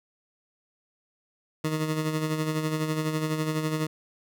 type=tone with tremolo; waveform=20% pulse; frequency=156 Hz; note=D#3; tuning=5 cents sharp; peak=-19 dBFS; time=1.64-3.87 s; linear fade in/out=5 ms; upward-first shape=sine; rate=12 Hz; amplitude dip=50%; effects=none

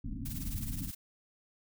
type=low-pass noise; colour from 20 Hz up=pink; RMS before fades=-38 dBFS; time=0.04-0.91 s; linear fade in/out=5 ms; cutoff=290 Hz; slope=96 dB/octave
type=noise with tremolo; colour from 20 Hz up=blue; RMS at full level=-41 dBFS; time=0.25-0.95 s; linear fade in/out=10 ms; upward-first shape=triangle; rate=19 Hz; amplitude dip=75%
effects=none

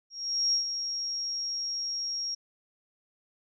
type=tone with ADSR envelope; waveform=sine; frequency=5588 Hz; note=F8; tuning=in tune; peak=-22 dBFS; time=0.1-2.35 s; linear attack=430 ms; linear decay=110 ms; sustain=-8 dB; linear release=9 ms; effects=none

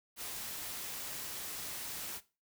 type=noise; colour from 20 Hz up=white; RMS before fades=-42 dBFS; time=0.16-2.21 s; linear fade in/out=50 ms; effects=noise-tail reverb RT60 0.3 s tail -17 dB re dry

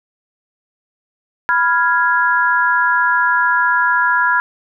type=chord; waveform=sine; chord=F diminished; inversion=second; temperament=equal; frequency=987.8 / 1396.9 / 1661.2 Hz; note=Cb6 / F6 / Ab6; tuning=0 / 0 / 0 cents; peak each=-16 dBFS; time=1.49-4.4 s; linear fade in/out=0 ms; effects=none

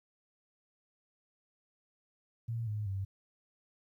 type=tone with pitch steps; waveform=sine; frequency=115.4 / 105.82 / 97.04 Hz; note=A#2 / G#2 / G2; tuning=-17 / +33 / -17 cents; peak=-33 dBFS; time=2.48-3.05 s; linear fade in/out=10 ms; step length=190 ms; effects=12-bit

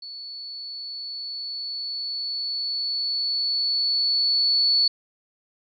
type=tone with level ramp; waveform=sine; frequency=4435 Hz; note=C#8; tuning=in tune; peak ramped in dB=-35 to -16 dBFS; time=0.02-4.88 s; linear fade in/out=5 ms; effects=none

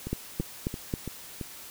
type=two click trains; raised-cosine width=3 ms; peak=-15 / -21 dBFS; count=4 / 5; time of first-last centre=0.13-0.939 / 0.07-1.412 s; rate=3.71 / 2.98 Hz; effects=white hiss -45 dBFS RMS until 1.7 s

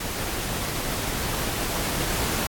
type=noise with level ramp; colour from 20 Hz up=pink; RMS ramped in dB=-30 to -26 dBFS; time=0-2.47 s; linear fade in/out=5 ms; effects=AAC 64 kbps

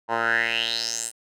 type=tone with band-pass filter sweep; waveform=10% pulse; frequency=115.2 Hz; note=A#2; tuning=20 cents flat; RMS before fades=-25 dBFS; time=0.08-1.12 s; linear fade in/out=50 ms; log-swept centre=940 to 9200 Hz; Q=5.6; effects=none

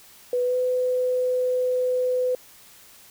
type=tone with pitch glide; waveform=sine; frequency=493.9 to 503.4 Hz; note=B4 to B4; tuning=0 to +33 cents; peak=-20 dBFS; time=0.33-2.35 s; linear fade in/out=2 ms; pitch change=+33 cents; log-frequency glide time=0.44-0.56 s; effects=white hiss -50 dBFS RMS until 3.1 s

